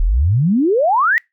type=exponential sweep; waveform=sine; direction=up; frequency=34.76 to 1975 Hz; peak=-11 dBFS; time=0-1.18 s; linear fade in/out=0 ms; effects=noise-tail reverb RT60 0.2 s tail -26 dB re dry